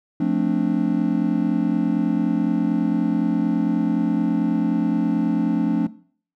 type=chord; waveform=triangle; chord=D minor seventh; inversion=first; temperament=just; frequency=176.2 / 220.2 / 264.3 / 293.7 Hz; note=F3 / A3 / C4 / D4; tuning=+16 / +2 / +18 / 0 cents; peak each=-22 / -22 / -22 / -20 dBFS; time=0.2-5.87 s; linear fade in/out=5 ms; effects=noise-tail reverb RT60 0.5 s tail -19 dB re dry